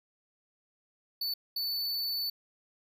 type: tone bursts at uneven times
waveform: square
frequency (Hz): 4489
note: C#8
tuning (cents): +21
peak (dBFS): -31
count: 2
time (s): 1.21-1.34 / 1.56-2.3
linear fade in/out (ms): 5
effects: none